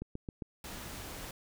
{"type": "click train", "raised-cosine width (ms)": 3, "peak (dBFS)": -26, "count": 4, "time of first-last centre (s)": [0.02, 0.422], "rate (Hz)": 7.46}
{"type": "noise", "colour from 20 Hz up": "pink", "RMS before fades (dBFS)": -44, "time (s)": [0.64, 1.31], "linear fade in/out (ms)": 2}
{"effects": []}